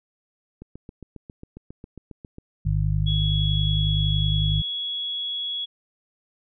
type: click train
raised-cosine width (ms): 3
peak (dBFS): -26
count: 14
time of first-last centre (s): 0.62-2.384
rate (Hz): 7.37
type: harmonic tone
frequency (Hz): 50.8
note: G#1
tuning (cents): -38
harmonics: 1 / 2 / 3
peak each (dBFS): -24 / -24 / -24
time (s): 2.65-4.62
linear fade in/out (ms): 10
type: tone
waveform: sine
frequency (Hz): 3353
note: G#7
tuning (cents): +16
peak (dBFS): -26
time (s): 3.06-5.66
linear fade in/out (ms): 20
effects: none